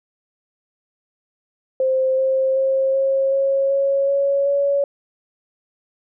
sine tone with pitch steps, 523.3 / 528.8 / 534.3 / 539.9 / 545.5 / 551.2 / 557 / 562.8 Hz, C5 / C5 / C5 / C#5 / C#5 / C#5 / C#5 / C#5, 0 / +18 / +36 / -46 / -28 / -10 / +8 / +26 cents, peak -15 dBFS, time 1.8-4.84 s, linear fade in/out 2 ms, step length 380 ms, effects none

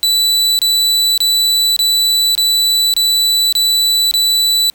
40% pulse tone bursts, 3969 Hz, B7, 8 cents sharp, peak -9 dBFS, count 8, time 0.03-4.699 s, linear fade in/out 0 ms, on 560 ms, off 27 ms, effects pink hiss -52 dBFS RMS until 4.74 s

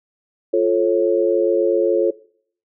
sine chord, F augmented, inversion none, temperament just, 349.2 / 436.5 / 545.7 Hz, F4 / A4 / C#5, 0 / -14 / -27 cents, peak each -18 dBFS, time 0.53-2.11 s, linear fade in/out 10 ms, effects noise-tail reverb RT60 0.6 s tail -22 dB re dry

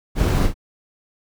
brown noise with echo, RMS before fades -17 dBFS, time 0.15-0.5 s, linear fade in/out 50 ms, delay 42 ms, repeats 1, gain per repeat -8 dB, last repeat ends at 0.542 s, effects none

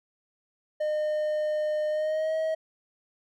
triangle tone with pitch glide, 609 to 636.3 Hz, D#5 to D#5, -37 to +39 cents, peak -23 dBFS, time 0.8-2.55 s, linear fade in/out 10 ms, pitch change +76 cents, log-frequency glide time 1.89-2.35 s, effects none

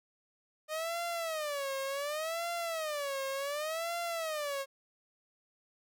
sawtooth tone with vibrato, 609 Hz, D#5, 37 cents flat, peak -30 dBFS, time 0.68-4.66 s, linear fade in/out 50 ms, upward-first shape sine, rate 0.68 Hz, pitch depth 210 cents each way, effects none

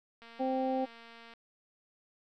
click train, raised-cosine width 0.3 ms, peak -37 dBFS, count 259, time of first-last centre 0.22-1.337 s, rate 231 Hz
harmonic tone, 261.6 Hz, C4, in tune, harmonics 1 / 2 / 3, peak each -33 / -33 / -34 dBFS, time 0.39-0.86 s, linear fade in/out 20 ms
effects none

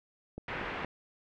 click train, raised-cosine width 2 ms, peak -27 dBFS, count 3, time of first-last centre 0.38-0.846 s, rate 4.29 Hz
white low-pass noise, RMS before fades -38 dBFS, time 0.48-0.85 s, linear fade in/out 2 ms, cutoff 2300 Hz, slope 24 dB/octave
effects none

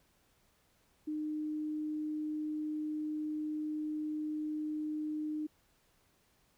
sine tone, 305.4 Hz, D#4, 32 cents flat, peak -34 dBFS, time 1.07-5.47 s, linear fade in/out 10 ms, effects pink hiss -71 dBFS RMS until 6.57 s

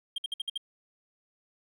triangle tone bursts, 3204 Hz, G7, 37 cents sharp, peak -28 dBFS, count 6, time 0.16-0.577 s, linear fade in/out 5 ms, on 22 ms, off 57 ms, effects none

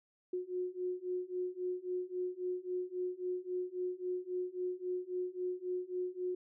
sine beating tone pair, 361.2 / 364.9 Hz, F#4 / F#4, -42 / -24 cents, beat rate 3.7 Hz, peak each -39 / -38 dBFS, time 0.33-6.35 s, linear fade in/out 5 ms, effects none

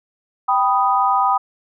sine chord, G augmented, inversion none, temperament equal, 784 / 987.8 / 1244.5 Hz, G5 / B5 / D#6, 0 / 0 / 0 cents, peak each -18 dBFS, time 0.48-1.38 s, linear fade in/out 10 ms, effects none

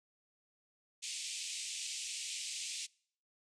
white band-pass noise, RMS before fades -42 dBFS, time 1.02-2.87 s, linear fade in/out 20 ms, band 2300 to 8600 Hz, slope 48 dB/octave, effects noise-tail reverb RT60 0.6 s tail -26 dB re dry

